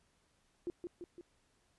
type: tone with echo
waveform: sine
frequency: 349.2 Hz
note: F4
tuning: in tune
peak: -35 dBFS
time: 0.67-0.7 s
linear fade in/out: 0 ms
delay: 170 ms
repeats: 3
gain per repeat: -4 dB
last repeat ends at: 1.21 s
effects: pink hiss -74 dBFS RMS until 1.78 s + resampled to 24000 Hz